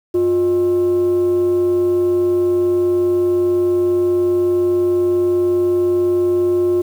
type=tone with frequency modulation; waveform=sine; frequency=355.6 Hz; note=F4; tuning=31 cents sharp; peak=-11 dBFS; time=0.14-6.82 s; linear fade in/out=10 ms; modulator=260 Hz; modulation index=0.23; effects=tanh soft clip ceiling -10 dBFS + 7-bit